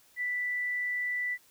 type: tone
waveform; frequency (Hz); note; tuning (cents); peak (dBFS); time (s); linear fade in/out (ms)
sine; 1975.5; B6; 0; -29; 0.16-1.38; 50
effects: white hiss -62 dBFS RMS until 1.5 s